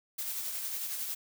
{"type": "noise with tremolo", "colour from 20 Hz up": "blue", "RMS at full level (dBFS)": -35, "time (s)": [0.18, 1.15], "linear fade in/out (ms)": 10, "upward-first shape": "sine", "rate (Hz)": 11, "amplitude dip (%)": 35, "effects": []}